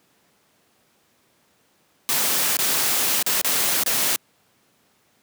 white noise with dropouts, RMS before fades -21 dBFS, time 2.09-4.16 s, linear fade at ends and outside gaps 0 ms, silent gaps 2.569-2.589 / 3.226-3.264 / 3.414-3.446 / 3.835-3.862 s, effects pink hiss -62 dBFS RMS until 5.22 s + high-pass 150 Hz 12 dB/octave

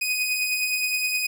sawtooth beating tone pair, 2489 / 2498.6 Hz, D#7 / D#7, 0 / +7 cents, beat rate 9.6 Hz, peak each -28 / -20 dBFS, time 0.01-1.27 s, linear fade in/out 10 ms, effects none

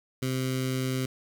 15% pulse tone with notch filter, 130 Hz, C3, 11 cents flat, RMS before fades -29 dBFS, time 0.22-1.06 s, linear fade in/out 5 ms, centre 810 Hz, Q 0.53, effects none

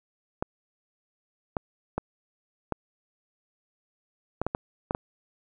clicks, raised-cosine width 1 ms, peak -13 dBFS, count 9, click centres 0.425 / 1.568 / 1.98 / 2.723 / 4.416 / 4.466 / 4.549 / 4.909 / 4.949 s, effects none

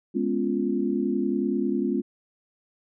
sine chord, C# dominant seventh, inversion second, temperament equal, 207.7 / 246.9 / 277.2 / 349.2 Hz, G#3 / B3 / C#4 / E#4, 0 / 0 / 0 / 0 cents, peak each -28 dBFS, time 0.14-2.02 s, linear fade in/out 20 ms, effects none

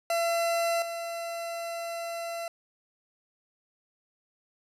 40% pulse tone with level steps, 676 Hz, E5, 43 cents sharp, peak -24 / -32 dBFS, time 0.1-2.48 s, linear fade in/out 2 ms, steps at 0.82 s, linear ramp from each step 2 ms, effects resampled to 32000 Hz

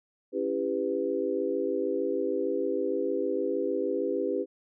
sine chord, C# half-diminished seventh, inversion none, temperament just, 277.2 / 332.6 / 399.1 / 498.9 Hz, C#4 / E4 / G4 / B4, 0 / +16 / +31 / +17 cents, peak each -34 / -33 / -30 / -31 dBFS, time 0.32-4.46 s, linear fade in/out 50 ms, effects none

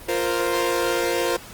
sawtooth chord, F suspended fourth, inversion none, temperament equal, 349.2 / 466.2 / 523.3 Hz, F4 / Bb4 / C5, 0 / 0 / 0 cents, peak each -21 dBFS, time 0.08-1.37 s, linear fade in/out 10 ms, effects pink hiss -41 dBFS RMS until 1.53 s + Opus 24 kbps

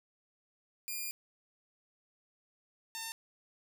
5% pulse tone pair in turn, 2412 / 903.5 Hz, D7 / A5, +46 / +46 cents, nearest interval octave + perfect fourth, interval 1700 cents, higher first, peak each -27 dBFS, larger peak neither, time 0.88-1.11 / 2.95-3.12 s, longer first, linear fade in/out 0 ms, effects none

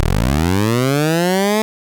15% pulse linear sweep, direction up, 32.77 to 220 Hz, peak -7 dBFS, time 0-1.62 s, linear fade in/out 0 ms, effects none

